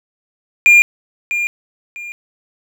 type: tone with echo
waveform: triangle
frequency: 2407 Hz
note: D7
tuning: 42 cents sharp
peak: -3 dBFS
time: 0.66-0.82 s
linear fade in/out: 0 ms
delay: 650 ms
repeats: 2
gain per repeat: -11 dB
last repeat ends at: 2.12 s
effects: none